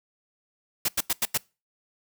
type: noise bursts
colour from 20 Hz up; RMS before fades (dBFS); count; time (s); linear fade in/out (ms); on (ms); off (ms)
white; -24; 5; 0.85-1.376; 5; 34; 89
effects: noise-tail reverb RT60 0.3 s tail -25 dB re dry